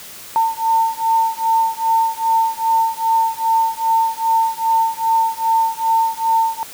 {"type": "beating tone pair", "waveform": "sine", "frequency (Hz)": [901, 903.5], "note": ["A5", "A5"], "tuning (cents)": [41, 46], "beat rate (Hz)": 2.5, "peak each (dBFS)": -17, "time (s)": [0.36, 6.63], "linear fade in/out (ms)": 0, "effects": ["white hiss -36 dBFS RMS until 6.73 s", "high-pass 60 Hz 12 dB/octave"]}